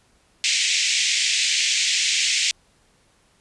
pink band-pass noise, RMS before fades -21 dBFS, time 0.44-2.51 s, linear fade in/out 0 ms, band 2100 to 7800 Hz, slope 48 dB/octave, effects pink hiss -60 dBFS RMS until 3.4 s + resampled to 24000 Hz

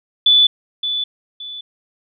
sine tone with echo, 3475 Hz, A7, 22 cents flat, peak -8 dBFS, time 0.26-0.47 s, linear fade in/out 5 ms, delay 570 ms, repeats 2, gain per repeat -10 dB, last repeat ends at 1.61 s, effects none

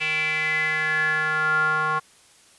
square tone with band-pass filter sweep, 155.56 Hz, D#3, in tune, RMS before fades -23 dBFS, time 0-2 s, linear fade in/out 20 ms, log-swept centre 2500 to 1200 Hz, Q 8.1, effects white hiss -54 dBFS RMS until 2.58 s + resampled to 24000 Hz

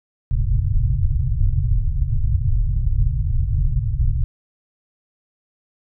pink low-pass noise, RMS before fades -18 dBFS, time 0.31-4.24 s, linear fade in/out 0 ms, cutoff 140 Hz, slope 96 dB/octave, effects none

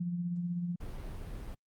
sine tone with tremolo, 174.61 Hz, F3, in tune, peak -30 dBFS, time 0-0.76 s, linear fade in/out 10 ms, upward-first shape sine, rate 16 Hz, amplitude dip 40%
brown noise, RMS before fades -41 dBFS, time 0.8-1.55 s, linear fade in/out 10 ms
effects Opus 48 kbps

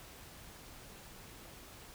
silence, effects pink hiss -53 dBFS RMS until 1.94 s

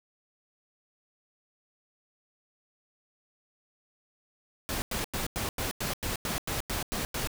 pink noise bursts, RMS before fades -32 dBFS, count 12, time 4.69-7.273 s, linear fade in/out 0 ms, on 130 ms, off 93 ms, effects none

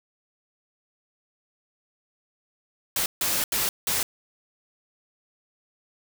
white noise bursts at uneven times, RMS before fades -25 dBFS, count 4, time 2.96-3.06 / 3.21-3.44 / 3.52-3.69 / 3.87-4.03 s, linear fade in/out 2 ms, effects none

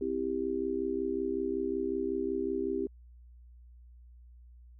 sine chord, C major, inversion none, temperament just, 261.6 / 327 / 392.4 Hz, C4 / E4 / G4, 0 / -14 / +2 cents, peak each -36 / -35 / -32 dBFS, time 0.01-2.87 s, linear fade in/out 5 ms, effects added 60 Hz sine -51 dBFS peak until 4.79 s

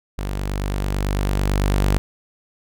sawtooth tone with level ramp, 49 Hz, G1, in tune, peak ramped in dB -20 to -11 dBFS, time 0.18-1.98 s, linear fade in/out 0 ms, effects none

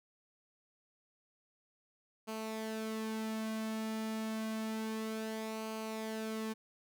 sawtooth tone with flanger, 220 Hz, A3, in tune, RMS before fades -39 dBFS, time 2.27-6.54 s, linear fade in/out 20 ms, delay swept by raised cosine 0.55 to 2.65 ms, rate 0.29 Hz, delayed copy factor -0.5, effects none

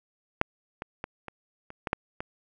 clicks, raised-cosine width 0.5 ms, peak -6 / -19 / -18 / -23 / -27 / -15 / -9 / -18 dBFS, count 8, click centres 0.414 / 0.821 / 1.041 / 1.283 / 1.704 / 1.872 / 1.931 / 2.205 s, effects none

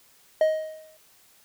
triangle tone with exponential decay, 627 Hz, D#5, 13 cents sharp, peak -13 dBFS, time 0.41-0.97 s, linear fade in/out 2 ms, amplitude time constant 120 ms, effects white hiss -58 dBFS RMS until 1.44 s

